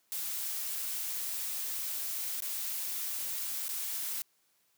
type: noise with dropouts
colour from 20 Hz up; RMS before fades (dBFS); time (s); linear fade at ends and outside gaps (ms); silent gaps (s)
blue; -36; 0.12-4.22; 0; 2.404-2.422 / 3.682-3.691
effects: white hiss -72 dBFS RMS until 4.77 s + high-pass 100 Hz 12 dB/octave